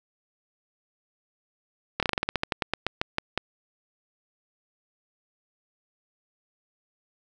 slowing click train, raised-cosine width 0.3 ms, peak -8 dBFS, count 17, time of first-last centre 2-3.376 s, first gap 27 ms, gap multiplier 1.14, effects none

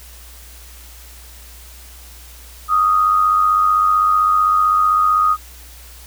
sine tone with amplitude modulation, 1244.5 Hz, D#6, in tune, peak -9 dBFS, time 2.68-5.37 s, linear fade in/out 50 ms, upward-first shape sine, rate 95.7 Hz, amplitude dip 50%, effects added 60 Hz sine -39 dBFS peak until 6.06 s + white hiss -42 dBFS RMS until 6.06 s

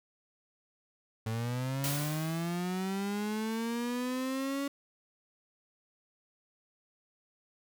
35% pulse linear sweep, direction up, 109.6 to 281.9 Hz, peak -30 dBFS, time 1.26-4.68 s, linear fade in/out 5 ms
white noise with exponential decay, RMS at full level -33 dBFS, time 1.84-2.9 s, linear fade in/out 0 ms, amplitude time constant 230 ms
effects none

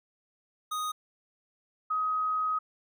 square / sine tone pair in turn, 1244.5 / 1261.1 Hz, D#6 / D#6, 0 / +23 cents, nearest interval unison, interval 23 cents, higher second, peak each -31 / -26 dBFS, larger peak second, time 0.71-0.92 / 1.9-2.59 s, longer second, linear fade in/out 10 ms, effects none

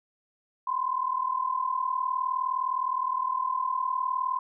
sine tone pair together, 1007 / 1046.5 Hz, B5 / C6, +33 / 0 cents, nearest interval minor second, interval 67 cents, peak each -29 / -28 dBFS, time 0.67-4.39 s, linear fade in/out 5 ms, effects none

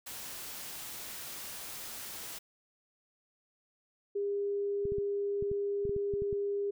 white noise, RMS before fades -43 dBFS, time 0.06-2.39 s, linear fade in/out 10 ms
sine tone, 403.6 Hz, G#4, 49 cents flat, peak -30 dBFS, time 4.15-6.71 s, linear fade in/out 10 ms
clicks, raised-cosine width 5 ms, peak -28 dBFS, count 11, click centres 4.854 / 4.921 / 4.984 / 5.425 / 5.515 / 5.853 / 5.894 / 5.964 / 6.138 / 6.221 / 6.328 s
effects none

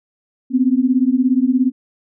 sine beating tone pair, 248 / 265 Hz, B3 / C4, +7 / +22 cents, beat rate 17 Hz, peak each -15 dBFS, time 0.5-1.72 s, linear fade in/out 50 ms, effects none

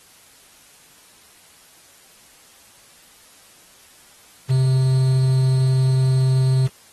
triangle tone with quantisation, 130.81 Hz, C3, in tune, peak -12 dBFS, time 4.49-6.68 s, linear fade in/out 20 ms, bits 6, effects white hiss -50 dBFS RMS until 6.92 s + AAC 32 kbps

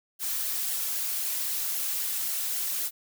blue noise with flanger, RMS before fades -30 dBFS, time 0.19-2.91 s, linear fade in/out 50 ms, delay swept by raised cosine 0.8 to 3.3 ms, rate 3.8 Hz, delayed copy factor -0.5, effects none

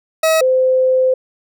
40% pulse / sine tone pair in turn, 640 / 516.3 Hz, D#5 / C5, +49 / -23 cents, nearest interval major third, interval 372 cents, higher first, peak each -10 / -10 dBFS, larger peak neither, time 0.23-0.41 / 0.41-1.14 s, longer second, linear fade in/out 5 ms, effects none

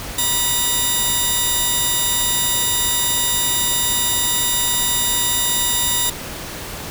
5% pulse tone pair together, 972 / 3670 Hz, B5 / A#7, -28 / -28 cents, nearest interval octave + major seventh, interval 2300 cents, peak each -10 dBFS, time 0.18-6.1 s, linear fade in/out 5 ms, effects pink hiss -30 dBFS RMS until 6.9 s

